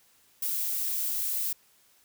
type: noise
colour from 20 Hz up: violet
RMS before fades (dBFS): -30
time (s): 0.42-1.53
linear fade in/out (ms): 5
effects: white hiss -63 dBFS RMS until 2.04 s